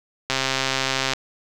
click train, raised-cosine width 0.2 ms, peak -4 dBFS, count 112, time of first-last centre 0.3-1.135 s, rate 133 Hz, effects none

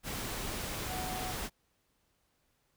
sine tone in noise, 740 Hz, F#5, in tune, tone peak -40 dBFS, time 0.86-1.35 s, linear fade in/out 50 ms, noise pink, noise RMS -38 dBFS, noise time 0.03-1.5 s, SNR -5 dB, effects pink hiss -75 dBFS RMS until 2.76 s

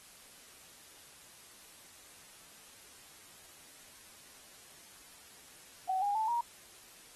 sine tone with pitch steps, 755 / 813.9 / 877.3 / 945.8 Hz, F#5 / G#5 / A5 / A#5, +35 / -35 / -5 / +25 cents, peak -29 dBFS, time 5.89-6.41 s, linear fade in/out 5 ms, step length 130 ms, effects white hiss -56 dBFS RMS until 7.15 s + AAC 32 kbps

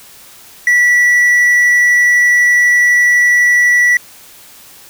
triangle tone, 1952 Hz, B6, 21 cents flat, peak -5 dBFS, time 0.67-3.97 s, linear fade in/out 2 ms, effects white hiss -39 dBFS RMS until 4.89 s

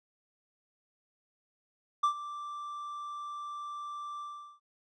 triangle tone with ADSR envelope, 1174.7 Hz, D6, in tune, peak -20 dBFS, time 2.03-4.6 s, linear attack 9 ms, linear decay 93 ms, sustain -16 dB, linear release 400 ms, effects resampled to 22050 Hz

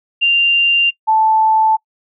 sine tone pair in turn, 2785 / 877.2 Hz, F7 / A5, -5 / -6 cents, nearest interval octave + minor sixth, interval 2001 cents, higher first, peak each -9 dBFS, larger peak neither, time 0.21-0.91 / 1.07-1.77 s, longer neither, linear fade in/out 20 ms, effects noise-tail reverb RT60 0.1 s tail -25 dB re dry

